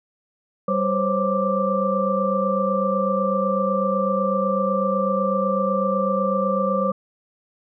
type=tone cluster; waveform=sine; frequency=195.2 / 517 / 545 / 1177 Hz; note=G3 / C5 / C#5 / D6; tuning=-7 / -21 / -29 / +3 cents; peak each=-24 dBFS; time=0.68-6.92 s; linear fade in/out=5 ms; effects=none